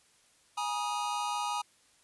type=chord; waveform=square; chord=Ab suspended second; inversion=none; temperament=equal with one note detuned; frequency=830.6 / 955.8 / 1244.5 Hz; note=Ab5 / Bb5 / Eb6; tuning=0 / +43 / 0 cents; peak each=-36 / -36 / -37 dBFS; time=0.57-1.62 s; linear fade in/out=10 ms; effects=white hiss -65 dBFS RMS until 2.03 s + resampled to 24000 Hz